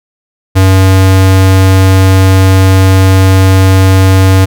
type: tone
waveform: square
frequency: 95 Hz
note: F#2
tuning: 46 cents sharp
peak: -3 dBFS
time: 0.55-4.46 s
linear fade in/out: 20 ms
effects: none